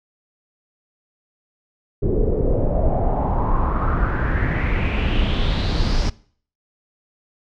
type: noise with low-pass filter sweep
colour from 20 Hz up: brown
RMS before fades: -19 dBFS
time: 2.02-6.1 s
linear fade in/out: 10 ms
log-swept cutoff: 380 to 5400 Hz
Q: 4.7
effects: noise-tail reverb RT60 0.5 s tail -21 dB re dry